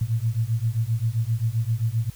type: beating tone pair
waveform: sine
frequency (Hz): 110 / 117.6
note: A2 / A#2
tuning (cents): 0 / +16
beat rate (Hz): 7.6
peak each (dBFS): -24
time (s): 0.01-2.1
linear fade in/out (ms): 5
effects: added 50 Hz sine -48 dBFS peak until 2.15 s + white hiss -50 dBFS RMS until 2.15 s